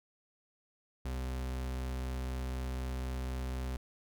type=tone; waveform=40% pulse; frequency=64 Hz; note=C2; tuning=38 cents flat; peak=-34 dBFS; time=1.05-3.77 s; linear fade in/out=5 ms; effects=none